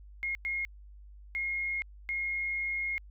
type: tone bursts at uneven times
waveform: sine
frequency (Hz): 2149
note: C7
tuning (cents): +46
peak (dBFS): -30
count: 4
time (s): 0.23-0.35 / 0.45-0.65 / 1.35-1.82 / 2.09-2.98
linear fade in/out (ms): 0
effects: added 50 Hz sine -48 dBFS peak until 3.1 s